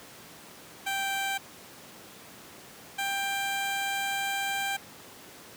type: tone pair in turn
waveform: 15% pulse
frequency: 784 / 790.4 Hz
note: G5 / G5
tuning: 0 / +14 cents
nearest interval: unison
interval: 14 cents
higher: second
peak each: -22 dBFS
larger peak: neither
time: 0.86-1.38 / 2.98-4.77 s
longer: second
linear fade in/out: 10 ms
effects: pink hiss -48 dBFS RMS until 5.56 s + high-pass 150 Hz 12 dB/octave